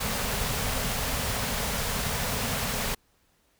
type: band-stop noise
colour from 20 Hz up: pink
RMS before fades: -29 dBFS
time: 0-2.95 s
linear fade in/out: 10 ms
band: 270 to 400 Hz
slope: 96 dB/octave
effects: pink hiss -67 dBFS RMS until 3.59 s